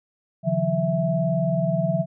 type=tone cluster; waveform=sine; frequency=140.3 / 160 / 179.1 / 658 Hz; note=C#3 / D#3 / F3 / E5; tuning=+21 / +49 / +44 / -3 cents; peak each=-27 / -25 / -25 / -24 dBFS; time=0.43-2.06 s; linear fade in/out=50 ms; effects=none